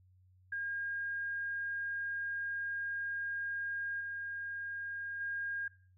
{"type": "tone with level steps", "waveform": "sine", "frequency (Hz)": 1619, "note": "G#6", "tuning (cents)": -45, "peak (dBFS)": [-35, -38, -35], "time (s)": [0.52, 5.68], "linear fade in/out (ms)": 5, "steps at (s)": [4, 5.2], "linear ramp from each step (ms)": 10, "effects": ["noise-tail reverb RT60 0.4 s tail -18 dB re dry", "added 92 Hz sine -62 dBFS peak until 5.97 s"]}